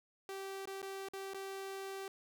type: tone with dropouts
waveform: sawtooth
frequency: 388.5 Hz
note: G4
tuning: 16 cents flat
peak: -38 dBFS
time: 0.29-2.08 s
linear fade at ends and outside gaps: 1 ms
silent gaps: 0.655-0.674 / 0.818-0.827 / 1.086-1.135 / 1.336-1.344 s
effects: none